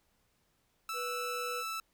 sawtooth tone, 1318.5 Hz, E6, in tune, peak -32 dBFS, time 0.89-1.8 s, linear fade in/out 2 ms
harmonic tone, 489.1 Hz, B4, 17 cents flat, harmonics 1 / 3 / 5 / 6, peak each -39 / -50 / -56 / -59 dBFS, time 0.93-1.64 s, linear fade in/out 50 ms
effects pink hiss -74 dBFS RMS until 1.93 s

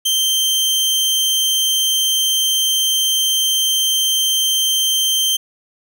sawtooth tone, 3136 Hz, G7, in tune, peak -11 dBFS, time 0.05-5.37 s, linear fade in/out 10 ms, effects none

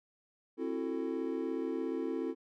triangle chord, F# half-diminished seventh, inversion second, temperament just, 266.4 / 333 / 370 / 444 Hz, C4 / E4 / F#4 / A4, +31 / +18 / 0 / +16 cents, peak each -36 / -35 / -39 / -37 dBFS, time 0.57-2.35 s, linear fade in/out 50 ms, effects none

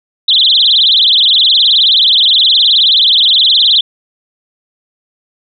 sine tone with vibrato, 3537 Hz, A7, 8 cents sharp, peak -5 dBFS, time 0.28-3.81 s, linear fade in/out 5 ms, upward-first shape triangle, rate 19 Hz, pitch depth 290 cents each way, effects none

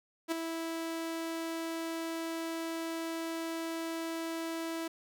sawtooth tone with ADSR envelope, 328.5 Hz, E4, 6 cents flat, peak -24 dBFS, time 0.28-4.88 s, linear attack 38 ms, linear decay 9 ms, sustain -7 dB, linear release 7 ms, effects none

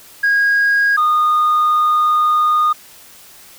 sine tone pair in turn, 1638 / 1227.1 Hz, G#6 / D#6, -24 / -24 cents, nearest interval perfect fourth, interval 500 cents, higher first, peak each -9 dBFS, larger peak neither, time 0.23-0.97 / 0.97-2.73 s, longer second, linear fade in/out 10 ms, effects tanh soft clip ceiling -9 dBFS + white hiss -42 dBFS RMS until 3.58 s

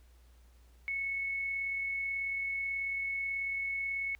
sine tone with amplitude modulation, 2204 Hz, C#7, 11 cents flat, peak -31 dBFS, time 0.88-4.15 s, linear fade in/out 0 ms, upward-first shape sine, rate 38.3 Hz, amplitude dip 25%, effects added 60 Hz sine -57 dBFS peak until 4.19 s + pink hiss -69 dBFS RMS until 4.19 s

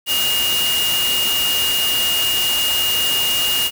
sine tone in noise, 2849 Hz, F7, 34 cents sharp, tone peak -17 dBFS, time 0.06-3.71 s, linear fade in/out 50 ms, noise white, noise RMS -22 dBFS, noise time 0.06-3.71 s, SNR +2 dB, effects none

